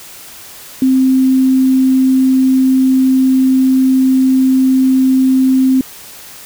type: tone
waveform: sine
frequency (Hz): 261.6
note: C4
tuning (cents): 0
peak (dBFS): -7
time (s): 0.82-5.81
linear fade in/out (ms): 2
effects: white hiss -34 dBFS RMS until 6.45 s